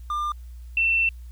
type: tone pair in turn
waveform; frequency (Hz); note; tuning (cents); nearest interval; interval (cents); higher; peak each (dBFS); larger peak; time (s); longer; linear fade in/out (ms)
triangle / sine; 1198 / 2689; D6 / E7; +34 / +34; octave + major second; 1400; second; -22 / -18; second; 0.1-0.32 / 0.77-1.09; second; 2
effects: added 60 Hz sine -37 dBFS peak until 1.31 s + white hiss -62 dBFS RMS until 1.31 s